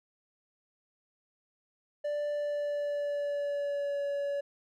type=tone with pitch glide; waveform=triangle; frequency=587.3 to 567.6 Hz; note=D5 to C#5; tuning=0 to +41 cents; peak=-28 dBFS; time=2.04-4.41 s; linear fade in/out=10 ms; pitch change=-59 cents; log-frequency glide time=2.3-4.02 s; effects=none